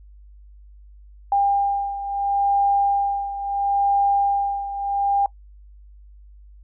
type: beating tone pair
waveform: sine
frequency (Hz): 800 / 800.74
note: G5 / G5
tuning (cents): +35 / +37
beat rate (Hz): 0.74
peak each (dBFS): -19 / -24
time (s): 1.32-5.26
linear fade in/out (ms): 2
effects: noise-tail reverb RT60 0.1 s tail -21 dB re dry + added 50 Hz sine -43 dBFS peak until 6.63 s